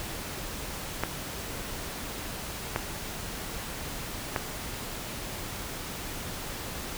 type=clicks; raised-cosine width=0.5 ms; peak=-11 dBFS; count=3; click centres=1.036 / 2.761 / 4.362 s; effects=pink hiss -37 dBFS RMS until 6.97 s